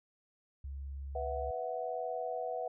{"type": "tone", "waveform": "sine", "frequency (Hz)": 68.9, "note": "C#2", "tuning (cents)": -10, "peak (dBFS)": -39, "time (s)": [0.64, 1.51], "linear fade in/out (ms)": 5}
{"type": "chord", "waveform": "sine", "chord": "B suspended fourth", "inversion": "none", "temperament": "equal", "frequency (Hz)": [493.9, 659.3, 740], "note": ["B4", "E5", "F#5"], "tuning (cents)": [0, 0, 0], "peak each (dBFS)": -39, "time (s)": [1.15, 2.68], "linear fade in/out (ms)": 5}
{"effects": []}